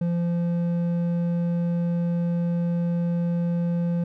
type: tone with hard clipping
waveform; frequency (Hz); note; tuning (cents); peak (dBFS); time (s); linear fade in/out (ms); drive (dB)
sine; 171.9; F3; -27; -23; 0.01-4.04; 5; 6
effects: none